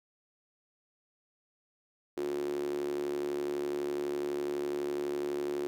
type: tone with high-pass filter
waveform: sawtooth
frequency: 72 Hz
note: D2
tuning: 34 cents flat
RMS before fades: -34 dBFS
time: 2.17-5.67 s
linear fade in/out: 0 ms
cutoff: 350 Hz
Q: 9.6
effects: none